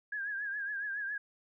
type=tone with vibrato; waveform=sine; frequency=1642 Hz; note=G#6; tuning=20 cents flat; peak=-34 dBFS; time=0.12-1.18 s; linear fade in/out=5 ms; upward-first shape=triangle; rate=7.2 Hz; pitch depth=87 cents each way; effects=none